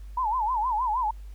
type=tone with vibrato; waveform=sine; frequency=932.3 Hz; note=A#5; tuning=in tune; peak=-23 dBFS; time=0.17-1.11 s; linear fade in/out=5 ms; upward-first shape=sine; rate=6.4 Hz; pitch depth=190 cents each way; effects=added 50 Hz sine -38 dBFS peak until 1.34 s + pink hiss -62 dBFS RMS until 1.34 s